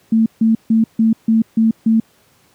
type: tone bursts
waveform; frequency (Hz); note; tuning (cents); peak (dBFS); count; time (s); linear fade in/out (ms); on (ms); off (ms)
sine; 223.7; A3; +29; -9; 7; 0.12-2; 5; 140; 150
effects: pink hiss -54 dBFS RMS until 2.54 s + high-pass 100 Hz 12 dB/octave